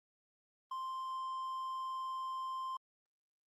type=tone; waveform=triangle; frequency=1046.5 Hz; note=C6; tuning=in tune; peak=-36 dBFS; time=0.71-2.77 s; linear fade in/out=5 ms; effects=Opus 32 kbps